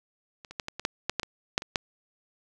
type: clicks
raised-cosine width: 0.2 ms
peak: -27 / -26 / -14 / -16 / -19 / -8 / -9 / -10 / -17 / -6 / -21 / -7 dBFS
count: 12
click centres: 0.448 / 0.51 / 0.598 / 0.684 / 0.796 / 0.851 / 1.096 / 1.197 / 1.232 / 1.579 / 1.621 / 1.758 s
effects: none

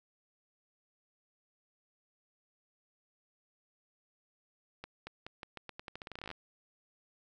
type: accelerating click train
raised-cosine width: 0.3 ms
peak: -27 dBFS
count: 21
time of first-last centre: 4.84-6.314 s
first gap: 230 ms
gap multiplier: 0.85
effects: none

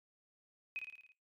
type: tone with echo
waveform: sine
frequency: 2523 Hz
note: D#7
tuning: 23 cents sharp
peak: -36 dBFS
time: 0.76-0.79 s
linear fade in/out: 0 ms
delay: 55 ms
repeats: 6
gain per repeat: -4 dB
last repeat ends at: 1.12 s
effects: noise-tail reverb RT60 0.2 s tail -19 dB re dry + MP3 96 kbps

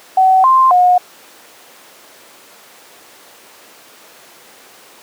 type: tone with pitch steps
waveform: sine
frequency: 755 / 1048 / 722 Hz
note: F#5 / C6 / F#5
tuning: +35 / +2 / -43 cents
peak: -6 dBFS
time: 0.17-0.98 s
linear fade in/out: 5 ms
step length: 270 ms
effects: pink hiss -41 dBFS RMS until 5.02 s + high-pass 400 Hz 12 dB/octave

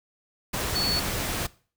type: tone in noise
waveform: sine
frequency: 4428 Hz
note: C#8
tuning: 3 cents flat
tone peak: -24 dBFS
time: 0.75-1 s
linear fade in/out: 10 ms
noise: pink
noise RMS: -29 dBFS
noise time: 0.53-1.47 s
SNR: +2 dB
effects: noise-tail reverb RT60 0.4 s tail -20 dB re dry

